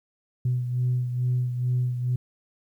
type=beating tone pair; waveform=sine; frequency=124.4 / 126.7 Hz; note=B2 / B2; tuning=+13 / +45 cents; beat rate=2.3 Hz; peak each=-22 / -30 dBFS; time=0.45-2.16 s; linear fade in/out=5 ms; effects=tanh soft clip ceiling -17 dBFS + 10-bit